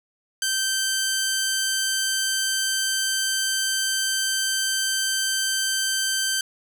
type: tone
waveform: 10% pulse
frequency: 1555 Hz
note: G6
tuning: 14 cents flat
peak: -13 dBFS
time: 0.42-6.41 s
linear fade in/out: 2 ms
effects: none